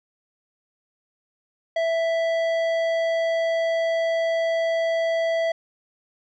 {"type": "tone with tanh clipping", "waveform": "triangle", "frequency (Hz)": 660, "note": "E5", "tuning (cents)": 2, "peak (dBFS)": -22, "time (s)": [1.76, 5.52], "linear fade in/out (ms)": 5, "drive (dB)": 16, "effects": []}